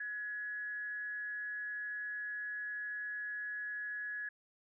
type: tone with amplitude modulation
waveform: sine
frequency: 1686 Hz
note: G#6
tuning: 26 cents sharp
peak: -36 dBFS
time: 0-4.29 s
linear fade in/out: 5 ms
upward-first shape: sine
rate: 221 Hz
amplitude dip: 40%
effects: none